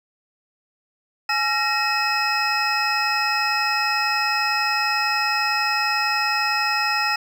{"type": "tone cluster", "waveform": "triangle", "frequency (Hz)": [840, 1358, 1871, 2571, 5120], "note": ["G#5", "F6", "A#6", "E7", "D#8"], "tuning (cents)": [19, -49, 6, -44, 49], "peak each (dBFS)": -24, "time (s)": [1.29, 7.16], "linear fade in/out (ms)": 5, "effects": []}